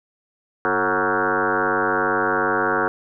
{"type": "tone with frequency modulation", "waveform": "sine", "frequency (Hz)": 932.3, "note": "A#5", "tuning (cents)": 0, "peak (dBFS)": -17, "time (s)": [0.65, 2.88], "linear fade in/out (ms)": 0, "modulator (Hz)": 97.2, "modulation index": 6.6, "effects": []}